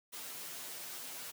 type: noise with comb filter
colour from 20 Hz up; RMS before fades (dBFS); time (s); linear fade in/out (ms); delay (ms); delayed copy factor
white; -45; 0.12-1.32; 20; 9.6; -1
effects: high-pass 150 Hz 12 dB/octave